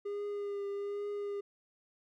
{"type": "tone with vibrato", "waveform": "triangle", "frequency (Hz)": 405.6, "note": "G#4", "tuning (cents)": -41, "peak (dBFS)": -33, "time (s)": [0.05, 1.41], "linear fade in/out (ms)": 10, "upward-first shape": "triangle", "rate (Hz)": 1.2, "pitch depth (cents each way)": 24, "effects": []}